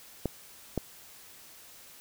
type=clicks; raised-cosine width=2 ms; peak=-15 dBFS; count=2; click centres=0.257 / 0.777 s; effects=white hiss -52 dBFS RMS until 2 s